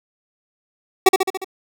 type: tone with echo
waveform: 25% pulse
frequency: 380 Hz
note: F#4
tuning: 46 cents sharp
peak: -3 dBFS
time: 1.06-1.09 s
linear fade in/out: 5 ms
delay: 71 ms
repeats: 5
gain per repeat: -4 dB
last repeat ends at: 1.445 s
effects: none